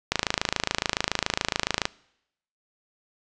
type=click train; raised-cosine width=0.2 ms; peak=-4 dBFS; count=48; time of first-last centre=0.12-1.854 s; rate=27.1 Hz; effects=noise-tail reverb RT60 0.8 s tail -23 dB re dry + resampled to 22050 Hz